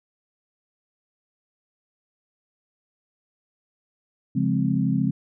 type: chord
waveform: sine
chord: Db major seventh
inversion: none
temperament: equal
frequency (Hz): 138.59 / 174.61 / 207.7 / 261.6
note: Db3 / F3 / Ab3 / C4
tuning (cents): 0 / 0 / 0 / 0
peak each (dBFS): -25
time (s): 4.35-5.11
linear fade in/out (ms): 10
effects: none